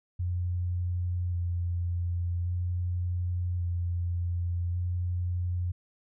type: tone with vibrato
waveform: sine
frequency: 88 Hz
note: F2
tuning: 14 cents sharp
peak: -27 dBFS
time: 0.19-5.72 s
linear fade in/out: 10 ms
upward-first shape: square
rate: 0.44 Hz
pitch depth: 16 cents each way
effects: none